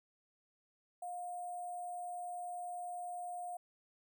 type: tone with sample-and-hold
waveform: sine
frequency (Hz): 710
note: F5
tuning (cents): +28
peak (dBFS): -40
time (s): 1.02-3.57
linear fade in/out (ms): 5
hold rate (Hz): 8820
effects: none